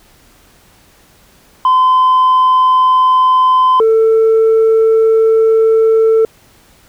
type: tone pair in turn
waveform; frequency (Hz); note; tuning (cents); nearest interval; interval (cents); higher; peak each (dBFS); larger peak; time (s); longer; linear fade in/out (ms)
sine; 1025 / 445.6; C6 / A4; -36 / +22; octave + major second; 1442; first; -4; neither; 1.65-3.8 / 3.8-6.25; second; 2
effects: tanh soft clip ceiling -5 dBFS + pink hiss -47 dBFS RMS until 6.88 s